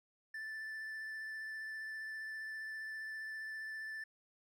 triangle tone with vibrato, 1760 Hz, A6, in tune, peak -40 dBFS, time 0.34-4.04 s, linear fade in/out 5 ms, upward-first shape sine, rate 15 Hz, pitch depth 12 cents each way, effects none

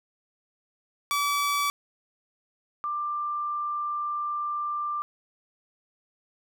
sawtooth / sine tone pair in turn, 1149 / 1185.4 Hz, D6 / D6, -38 / +16 cents, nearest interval minor second, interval 54 cents, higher second, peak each -20 / -27 dBFS, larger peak first, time 1.11-1.7 / 2.84-5.02 s, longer second, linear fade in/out 0 ms, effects none

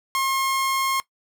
sawtooth tone, 1073 Hz, C6, 43 cents sharp, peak -17 dBFS, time 0.15-1 s, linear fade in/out 0 ms, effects noise-tail reverb RT60 0.1 s tail -19 dB re dry

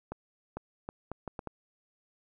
accelerating click train, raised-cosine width 1 ms, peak -23 dBFS, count 7, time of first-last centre 0.12-1.473 s, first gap 450 ms, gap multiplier 0.71, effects none

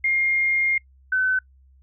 sine tone pair in turn, 2125 / 1517 Hz, C7 / F#6, +26 / +43 cents, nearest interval tritone, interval 583 cents, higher first, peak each -18 dBFS, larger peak neither, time 0.04-0.78 / 1.12-1.39 s, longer first, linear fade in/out 5 ms, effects noise-tail reverb RT60 0.1 s tail -23 dB re dry + added 66 Hz sine -51 dBFS peak until 1.82 s

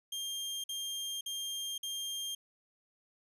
sawtooth tone bursts, 3200 Hz, G7, 35 cents sharp, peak -33 dBFS, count 4, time 0.12-2.35 s, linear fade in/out 5 ms, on 520 ms, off 50 ms, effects resampled to 32000 Hz

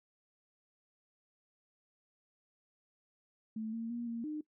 sine tone with pitch steps, 219.8 / 228.2 / 237.4 / 231.9 / 304 Hz, A3 / A#3 / A#3 / A#3 / D#4, -2 / -37 / +32 / -9 / -40 cents, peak -36 dBFS, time 3.56-4.41 s, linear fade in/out 5 ms, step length 170 ms, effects noise-tail reverb RT60 0.1 s tail -20 dB re dry

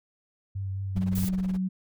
sine tone with vibrato, 96.8 Hz, G2, 21 cents flat, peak -29 dBFS, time 0.55-1.26 s, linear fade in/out 10 ms, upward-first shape triangle, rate 4.6 Hz, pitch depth 23 cents each way
sine tone, 186.6 Hz, F#3, 15 cents sharp, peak -25 dBFS, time 0.95-1.69 s, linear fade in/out 20 ms
brown noise with tremolo, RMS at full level -35 dBFS, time 0.96-1.58 s, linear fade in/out 2 ms, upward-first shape sine, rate 19 Hz, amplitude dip 95%
blue noise, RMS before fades -37 dBFS, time 1.15-1.29 s, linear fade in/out 5 ms
effects none

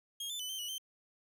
sawtooth tone with pitch steps, 3255 / 3521 / 3001 / 3108 / 2940 / 3111 Hz, G#7 / A7 / F#7 / G7 / F#7 / G7, -36 / 0 / +24 / -16 / -12 / -14 cents, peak -35 dBFS, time 0.2-0.782 s, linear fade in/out 5 ms, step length 97 ms, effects none

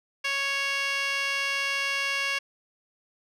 15% pulse tone with band-pass filter, 554.4 Hz, C#5, in tune, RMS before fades -28 dBFS, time 0.24-2.39 s, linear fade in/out 10 ms, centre 3200 Hz, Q 2.5, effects none

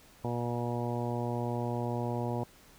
harmonic tone, 120 Hz, B2, 49 cents flat, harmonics 1 / 2 / 3 / 4 / 5 / 6 / 7 / 8, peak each -34 / -37 / -39 / -40 / -41 / -42 / -42 / -43 dBFS, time 0.24-2.44 s, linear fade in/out 5 ms, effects pink hiss -58 dBFS RMS until 2.78 s

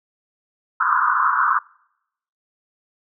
pink band-pass noise, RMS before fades -18 dBFS, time 0.8-1.59 s, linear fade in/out 10 ms, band 1000 to 1500 Hz, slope 96 dB/octave, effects noise-tail reverb RT60 0.8 s tail -26 dB re dry

